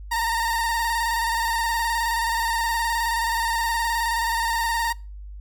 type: tone with vibrato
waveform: 30% pulse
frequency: 922 Hz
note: A#5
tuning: 19 cents flat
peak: -19 dBFS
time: 0.11-4.93 s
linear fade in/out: 10 ms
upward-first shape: square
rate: 19 Hz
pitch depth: 35 cents each way
effects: noise-tail reverb RT60 0.3 s tail -23 dB re dry + added 50 Hz sine -35 dBFS peak until 5.4 s